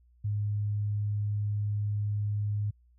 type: tone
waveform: sine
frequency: 103.83 Hz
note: G#2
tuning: in tune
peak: -27 dBFS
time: 0.24-2.71 s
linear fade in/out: 10 ms
effects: added 60 Hz sine -59 dBFS peak until 2.98 s